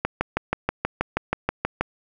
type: click train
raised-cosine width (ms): 0.5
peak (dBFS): -6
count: 12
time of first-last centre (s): 0.05-1.81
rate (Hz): 6.25
effects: none